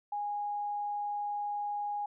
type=tone; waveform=sine; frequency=824 Hz; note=G#5; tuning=14 cents flat; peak=-32 dBFS; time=0.12-2.06 s; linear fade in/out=5 ms; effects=none